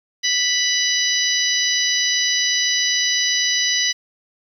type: harmonic tone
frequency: 987.8 Hz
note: B5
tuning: in tune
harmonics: 2 / 3 / 4 / 5 / 6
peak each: -23 / -23 / -23 / -23 / -23 dBFS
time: 0.23-3.93 s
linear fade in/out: 20 ms
effects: 8-bit